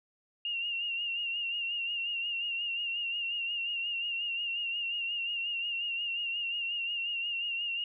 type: tone with vibrato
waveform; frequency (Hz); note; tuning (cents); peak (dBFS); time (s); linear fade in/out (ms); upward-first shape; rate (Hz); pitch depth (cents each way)
sine; 2794; F7; 0; -31; 0.45-7.84; 2; sine; 5.6; 46
effects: none